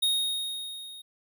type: tone with level ramp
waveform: square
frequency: 3729 Hz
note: A#7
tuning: in tune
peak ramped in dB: -22 to -43 dBFS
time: 0.02-1.02 s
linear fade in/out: 10 ms
effects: none